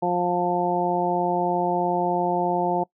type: harmonic tone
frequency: 176.9 Hz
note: F3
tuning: 23 cents sharp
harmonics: 1 / 2 / 3 / 4 / 5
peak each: -29 / -26 / -29 / -25 / -26 dBFS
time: 0.02-2.84 s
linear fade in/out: 10 ms
effects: noise-tail reverb RT60 0.1 s tail -23 dB re dry